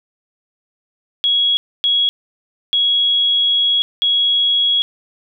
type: tone bursts at uneven times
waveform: sine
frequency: 3327 Hz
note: G#7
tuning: 2 cents sharp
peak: -12 dBFS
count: 4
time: 1.24-1.57 / 1.84-2.09 / 2.73-3.82 / 4.02-4.82 s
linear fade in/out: 0 ms
effects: none